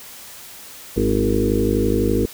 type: harmonic tone with a mistuned harmonic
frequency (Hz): 51.91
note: G#1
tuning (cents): 0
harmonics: 1 / 2 / 4 / 5 / 6 / 7 / 8 / 9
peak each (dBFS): -24 / -24 / -24 / -24 / -24 / -24 / -24 / -24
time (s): 0.96-2.26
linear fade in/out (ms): 10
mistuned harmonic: 6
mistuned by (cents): +29
effects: white hiss -39 dBFS RMS until 2.33 s